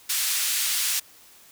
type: band-pass noise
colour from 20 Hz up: white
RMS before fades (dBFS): -25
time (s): 0.09-1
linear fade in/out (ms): 10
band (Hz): 2000 to 13000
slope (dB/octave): 12
effects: white hiss -52 dBFS RMS until 1.51 s